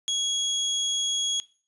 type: tone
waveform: 30% pulse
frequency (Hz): 3322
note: G#7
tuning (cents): 0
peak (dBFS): -21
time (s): 0.08-1.4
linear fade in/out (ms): 0
effects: noise-tail reverb RT60 0.4 s tail -19 dB re dry + resampled to 24000 Hz